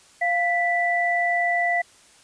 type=tone pair together; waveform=sine; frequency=696.8 / 1975.5 Hz; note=F5 / B6; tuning=-4 / 0 cents; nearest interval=octave + tritone; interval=1804 cents; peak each=-22 dBFS; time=0.21-1.82 s; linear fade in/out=10 ms; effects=white hiss -53 dBFS RMS until 2.23 s + resampled to 22050 Hz